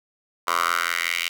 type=tone with high-pass filter sweep; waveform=10% pulse; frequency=85.4 Hz; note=F2; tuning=38 cents flat; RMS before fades=-24 dBFS; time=0.47-1.29 s; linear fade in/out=10 ms; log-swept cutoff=1000 to 2600 Hz; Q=3.3; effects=none